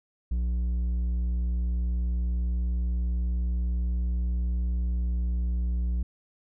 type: tone with low-pass filter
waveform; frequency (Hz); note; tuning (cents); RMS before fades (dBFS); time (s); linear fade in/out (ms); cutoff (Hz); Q
square; 60.1; B1; -46; -27; 0.31-6.03; 5; 140; 0.64
effects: none